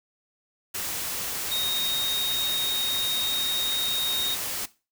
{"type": "tone in noise", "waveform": "sine", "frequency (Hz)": 3729, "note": "A#7", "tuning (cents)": 0, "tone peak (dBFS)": -24, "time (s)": [1.51, 4.35], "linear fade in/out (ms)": 10, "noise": "white", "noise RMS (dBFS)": -31, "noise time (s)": [0.74, 4.66], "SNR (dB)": 4, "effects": ["noise-tail reverb RT60 0.3 s tail -18 dB re dry"]}